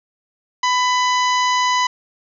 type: harmonic tone with a mistuned harmonic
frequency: 998 Hz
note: B5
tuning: 18 cents sharp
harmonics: 1 / 2 / 3 / 4 / 5 / 6 / 7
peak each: -16 / -22 / -26 / -28 / -30 / -32 / -33 dBFS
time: 0.63-1.87 s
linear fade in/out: 5 ms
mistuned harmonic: 7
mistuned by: -82 cents
effects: none